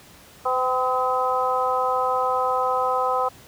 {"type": "harmonic tone with a mistuned harmonic", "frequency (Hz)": 254.8, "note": "C4", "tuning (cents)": -46, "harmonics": [2, 3, 4, 5], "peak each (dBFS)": [-25, -25, -25, -25], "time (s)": [0.45, 3.29], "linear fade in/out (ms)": 10, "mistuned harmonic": 3, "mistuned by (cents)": 18, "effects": ["pink hiss -48 dBFS RMS until 3.47 s", "high-pass 60 Hz 12 dB/octave"]}